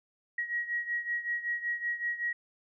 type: beating tone pair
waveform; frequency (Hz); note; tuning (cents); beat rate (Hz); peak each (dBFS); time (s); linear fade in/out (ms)
sine; 1900 / 1905.3; A#6 / A#6; +33 / +37; 5.3; -32 / -36; 0.38-2.33; 5
effects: none